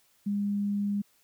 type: tone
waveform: sine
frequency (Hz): 203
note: G#3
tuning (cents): -39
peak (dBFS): -26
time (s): 0.26-1.02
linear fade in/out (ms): 10
effects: white hiss -66 dBFS RMS until 1.23 s